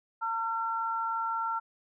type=tone pair together; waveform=sine; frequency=907 / 1361.6 Hz; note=A#5 / F6; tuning=-48 / -44 cents; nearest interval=perfect fifth; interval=704 cents; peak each=-32 / -31 dBFS; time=0.21-1.6 s; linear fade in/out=20 ms; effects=none